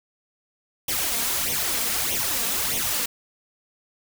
white noise with flanger, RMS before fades -25 dBFS, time 0.88-3.06 s, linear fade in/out 5 ms, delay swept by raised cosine 0.32 to 4.42 ms, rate 1.6 Hz, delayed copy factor +0.75, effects none

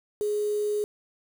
sine tone with quantisation, 417.5 Hz, G#4, 9 cents sharp, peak -24 dBFS, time 0.21-0.84 s, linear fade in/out 0 ms, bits 7, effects none

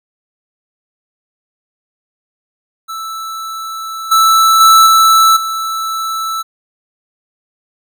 square tone with level steps, 1318.5 Hz, E6, in tune, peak -22 / -7 / -4 / -6 / -17 dBFS, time 2.88-6.43 s, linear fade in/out 20 ms, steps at 4.11 / 4.6 / 4.86 / 5.36 s, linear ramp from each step 10 ms, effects none

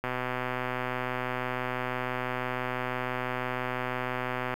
click train, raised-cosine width 0.5 ms, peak -16 dBFS, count 568, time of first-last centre 0.04-4.54 s, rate 126 Hz, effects 8-bit

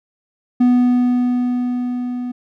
triangle tone with level ramp, 246.9 Hz, B3, in tune, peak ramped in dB -7 to -20 dBFS, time 0.6-2.32 s, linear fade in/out 10 ms, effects none

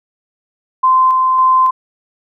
sine tone with tremolo, 1036 Hz, C6, 17 cents flat, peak -7 dBFS, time 0.83-1.71 s, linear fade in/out 10 ms, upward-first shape square, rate 1.8 Hz, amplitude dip 25%, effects none

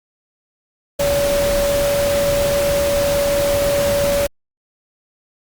sine tone in noise, 569 Hz, C#5, 45 cents sharp, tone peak -15 dBFS, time 0.99-4.27 s, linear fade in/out 10 ms, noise pink, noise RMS -23 dBFS, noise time 0.99-4.27 s, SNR +5 dB, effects Opus 48 kbps

